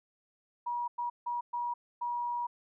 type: tone bursts at uneven times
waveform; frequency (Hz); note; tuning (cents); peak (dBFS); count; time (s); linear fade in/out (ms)
sine; 960; B5; -49; -31; 5; 0.66-0.88 / 0.98-1.1 / 1.26-1.41 / 1.53-1.74 / 2.01-2.47; 10
effects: none